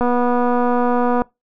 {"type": "click train", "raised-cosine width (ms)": 1, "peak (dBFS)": -6, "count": 296, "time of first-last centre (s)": [0.01, 1.219], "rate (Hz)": 244, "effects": ["noise-tail reverb RT60 0.2 s tail -23 dB re dry"]}